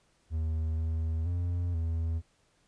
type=tone with pitch steps; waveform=triangle; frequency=79.6 / 80.5 / 87.5 / 81.9 Hz; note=D#2 / E2 / F2 / E2; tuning=+40 / -41 / +4 / -11 cents; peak=-26 dBFS; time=0.3-2.22 s; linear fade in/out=50 ms; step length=480 ms; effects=pink hiss -69 dBFS RMS until 2.67 s + resampled to 22050 Hz